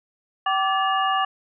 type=tone cluster; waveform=sine; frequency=768 / 1167 / 1719 / 2849 Hz; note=G5 / D6 / A6 / F7; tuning=-36 / -11 / -41 / +34 cents; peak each=-23 / -22 / -29 / -29 dBFS; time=0.46-1.25 s; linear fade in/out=5 ms; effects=none